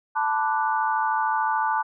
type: chord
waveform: sine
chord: B minor seventh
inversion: third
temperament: equal with one note detuned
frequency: 880 / 993.5 / 1174.7 / 1480 Hz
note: A5 / B5 / D6 / F#6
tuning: 0 / +10 / 0 / 0 cents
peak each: -23 / -29 / -28 / -29 dBFS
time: 0.15-1.83 s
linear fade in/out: 20 ms
effects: none

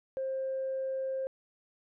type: tone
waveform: sine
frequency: 530 Hz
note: C5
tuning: 22 cents sharp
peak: -30 dBFS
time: 0.17-1.27 s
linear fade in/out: 0 ms
effects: tanh soft clip ceiling -27 dBFS

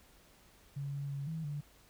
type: tone with pitch steps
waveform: sine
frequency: 140.3 / 141.1 / 139.8 / 160.6 / 145.9 Hz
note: C#3 / C#3 / C#3 / E3 / D3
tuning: +21 / +31 / +15 / -45 / -11 cents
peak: -36 dBFS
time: 0.76-1.61 s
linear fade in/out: 10 ms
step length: 170 ms
effects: added 50 Hz sine -69 dBFS peak until 1.89 s + pink hiss -63 dBFS RMS until 1.89 s

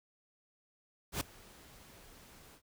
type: noise with ADSR envelope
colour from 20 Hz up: pink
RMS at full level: -33 dBFS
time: 1.12-2.62 s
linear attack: 88 ms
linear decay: 6 ms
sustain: -24 dB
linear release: 85 ms
effects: none

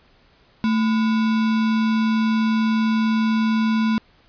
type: tone with sample-and-hold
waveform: sine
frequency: 221.1 Hz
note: A3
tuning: 9 cents sharp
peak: -16 dBFS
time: 0.64-3.98 s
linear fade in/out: 0 ms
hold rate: 1225 Hz
effects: pink hiss -56 dBFS RMS until 4.28 s + resampled to 11025 Hz

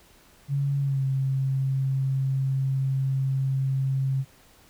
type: tone with pitch glide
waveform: sine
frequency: 140 to 134.22 Hz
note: C#3 to C3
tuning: +18 to +45 cents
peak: -22 dBFS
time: 0.48-4.25 s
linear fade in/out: 50 ms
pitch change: -73 cents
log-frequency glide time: 0.81-1.03 s
effects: pink hiss -56 dBFS RMS until 4.69 s

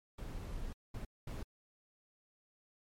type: noise bursts at uneven times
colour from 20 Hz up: brown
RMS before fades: -42 dBFS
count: 3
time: 0.18-0.73 / 0.94-1.05 / 1.27-1.43 s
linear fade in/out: 5 ms
effects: MP3 64 kbps

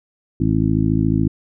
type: harmonic tone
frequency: 54 Hz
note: A1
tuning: 32 cents flat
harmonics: 1 / 2 / 3 / 4 / 5 / 6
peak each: -25 / -20 / -20 / -24 / -20 / -23 dBFS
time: 0.4-1.28 s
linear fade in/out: 5 ms
effects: none

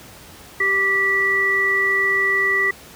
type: harmonic tone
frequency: 391.3 Hz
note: G4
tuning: 3 cents flat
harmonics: 1 / 3 / 5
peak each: -26 / -27 / -16 dBFS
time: 0.6-2.71 s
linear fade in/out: 5 ms
effects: pink hiss -42 dBFS RMS until 2.95 s + high-pass 60 Hz 12 dB/octave

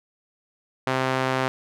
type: tone with band-pass filter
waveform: sawtooth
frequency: 130.81 Hz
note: C3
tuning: in tune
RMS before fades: -24 dBFS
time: 0.87-1.48 s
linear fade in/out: 0 ms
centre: 1200 Hz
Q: 0.61
effects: none

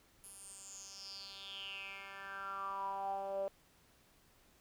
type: tone with band-pass filter sweep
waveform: 10% pulse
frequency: 196 Hz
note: G3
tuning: in tune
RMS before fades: -44 dBFS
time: 0.24-3.48 s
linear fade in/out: 0 ms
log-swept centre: 11000 to 550 Hz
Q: 7.3
effects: pink hiss -68 dBFS RMS until 4.6 s

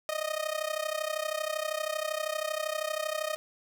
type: tone with amplitude modulation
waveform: sawtooth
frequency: 620 Hz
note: D#5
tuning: 6 cents flat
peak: -23 dBFS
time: 0.09-3.36 s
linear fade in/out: 0 ms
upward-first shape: sine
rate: 32.7 Hz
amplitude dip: 85%
effects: none

